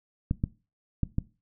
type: clicks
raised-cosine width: 5 ms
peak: -13 dBFS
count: 4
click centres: 0.311 / 0.439 / 1.033 / 1.184 s
effects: noise-tail reverb RT60 0.3 s tail -19 dB re dry